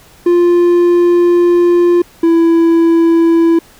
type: tone pair in turn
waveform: triangle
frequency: 349.2 / 332.8 Hz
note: F4 / E4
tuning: 0 / +17 cents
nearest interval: minor second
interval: 83 cents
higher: first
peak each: -4 / -4 dBFS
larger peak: neither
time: 0.26-2.02 / 2.23-3.59 s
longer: first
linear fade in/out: 5 ms
effects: pink hiss -43 dBFS RMS until 3.79 s